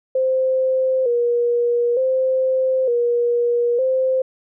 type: tone with vibrato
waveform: sine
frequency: 499 Hz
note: B4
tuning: 18 cents sharp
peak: -15 dBFS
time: 0.15-4.22 s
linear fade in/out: 5 ms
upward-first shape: square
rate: 0.55 Hz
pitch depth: 75 cents each way
effects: none

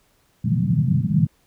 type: band-pass noise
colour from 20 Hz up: white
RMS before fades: -19 dBFS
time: 0.44-1.27 s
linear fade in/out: 10 ms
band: 110 to 190 Hz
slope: 48 dB/octave
effects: pink hiss -62 dBFS RMS until 1.46 s

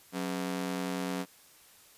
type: ring-modulated tone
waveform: sawtooth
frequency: 228.2 Hz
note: A#3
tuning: 37 cents flat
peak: -25 dBFS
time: 0.12-1.26 s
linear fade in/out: 50 ms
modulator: 45 Hz
effects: white hiss -58 dBFS RMS until 1.97 s + resampled to 32000 Hz

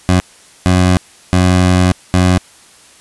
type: tone bursts at uneven times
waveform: 20% pulse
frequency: 91.1 Hz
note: F#2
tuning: 26 cents flat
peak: -3 dBFS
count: 4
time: 0.09-0.2 / 0.66-0.97 / 1.33-1.92 / 2.14-2.38 s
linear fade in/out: 0 ms
effects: white hiss -43 dBFS RMS until 3 s + resampled to 24000 Hz

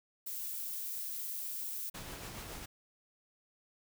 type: noise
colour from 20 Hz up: violet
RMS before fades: -40 dBFS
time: 0.26-1.9 s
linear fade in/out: 10 ms
type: noise with tremolo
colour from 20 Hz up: pink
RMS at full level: -44 dBFS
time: 1.94-2.66 s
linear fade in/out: 10 ms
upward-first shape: sine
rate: 7.2 Hz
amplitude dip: 30%
effects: none

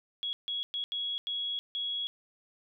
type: tone bursts at uneven times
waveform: sine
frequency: 3335 Hz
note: G#7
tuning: 7 cents sharp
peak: -31 dBFS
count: 6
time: 0.23-0.33 / 0.48-0.63 / 0.74-0.84 / 0.92-1.18 / 1.27-1.59 / 1.75-2.07 s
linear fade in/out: 0 ms
effects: none

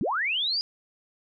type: linear sweep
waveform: sine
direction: up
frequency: 140.6 to 4978 Hz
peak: -24 dBFS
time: 0.01-0.61 s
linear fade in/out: 0 ms
effects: none

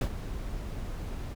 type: noise with ADSR envelope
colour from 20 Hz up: brown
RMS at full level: -24 dBFS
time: 0.01-1.35 s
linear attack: 4 ms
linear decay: 71 ms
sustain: -12 dB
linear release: 29 ms
effects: none

